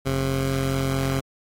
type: tone pair together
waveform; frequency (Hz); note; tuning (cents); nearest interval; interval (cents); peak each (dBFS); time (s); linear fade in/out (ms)
15% pulse; 44.85 / 134.4; F1 / C3; +47 / +47; octave + perfect fifth; 1900; -23 / -17; 0.05-1.21; 20
effects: AAC 48 kbps